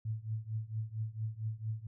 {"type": "tone with tremolo", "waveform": "sine", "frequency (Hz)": 110, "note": "A2", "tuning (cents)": 0, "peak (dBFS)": -31, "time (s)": [0.05, 1.87], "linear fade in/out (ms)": 5, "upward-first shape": "triangle", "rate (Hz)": 4.4, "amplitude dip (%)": 95, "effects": []}